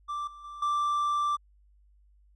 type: tone with level steps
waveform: triangle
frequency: 1174.7 Hz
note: D6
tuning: in tune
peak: -29 / -43 / -38 / -23 dBFS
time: 0.08-1.37 s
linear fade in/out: 20 ms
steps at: 0.27 / 0.44 / 0.62 s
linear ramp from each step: 5 ms
effects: added 50 Hz sine -58 dBFS peak until 2.35 s + resampled to 24000 Hz